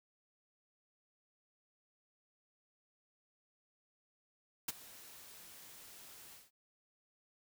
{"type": "noise with ADSR envelope", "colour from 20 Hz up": "white", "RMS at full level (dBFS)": -35, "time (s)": [4.68, 6.51], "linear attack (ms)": 7, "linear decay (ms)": 24, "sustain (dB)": -20, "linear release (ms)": 180, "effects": []}